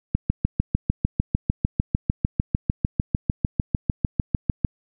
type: click train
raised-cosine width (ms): 5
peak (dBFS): -6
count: 31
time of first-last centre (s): 0.15-4.648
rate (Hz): 6.67
effects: none